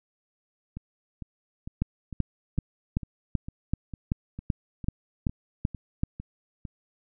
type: two click trains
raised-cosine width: 5 ms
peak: -12 / -24 dBFS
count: 12 / 14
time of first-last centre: 1.82-6.035 / 0.77-6.652 s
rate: 2.61 / 2.21 Hz
effects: none